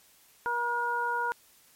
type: harmonic tone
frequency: 477.8 Hz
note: A#4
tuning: 43 cents sharp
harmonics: 1 / 2 / 3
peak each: -37 / -29 / -31 dBFS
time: 0.46-1.32 s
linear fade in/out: 0 ms
effects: white hiss -60 dBFS RMS until 1.75 s + MP3 64 kbps